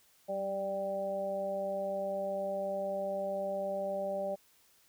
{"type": "harmonic tone with a mistuned harmonic", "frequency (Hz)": 196, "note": "G3", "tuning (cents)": 0, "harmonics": [1, 2, 3, 4], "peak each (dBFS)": [-44, -45, -33, -42], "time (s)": [0.28, 4.36], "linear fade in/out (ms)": 20, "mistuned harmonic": 1, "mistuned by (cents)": -26, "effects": ["white hiss -66 dBFS RMS until 4.88 s"]}